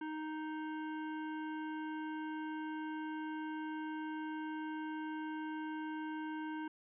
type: harmonic tone with a mistuned harmonic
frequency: 311.1 Hz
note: D#4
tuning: in tune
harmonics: 1 / 3 / 5 / 7 / 9 / 10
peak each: -40 / -46 / -49 / -60 / -61 / -66 dBFS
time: 0.01-6.68 s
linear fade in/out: 5 ms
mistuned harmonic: 10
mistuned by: +29 cents
effects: none